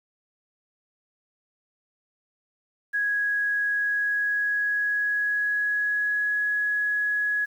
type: tone with pitch glide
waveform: sine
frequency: 1661.2 to 1679.5 Hz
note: G#6 to G#6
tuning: 0 to +19 cents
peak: -22 dBFS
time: 2.93-7.46 s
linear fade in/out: 20 ms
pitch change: +19 cents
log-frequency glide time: 3.7-6.37 s
effects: 9-bit